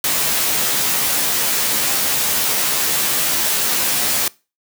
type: noise with comb filter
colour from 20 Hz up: white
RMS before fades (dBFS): -18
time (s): 0.04-4.28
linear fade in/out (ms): 2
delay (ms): 14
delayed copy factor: +1
effects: noise-tail reverb RT60 0.3 s tail -23 dB re dry + high-pass 100 Hz 12 dB/octave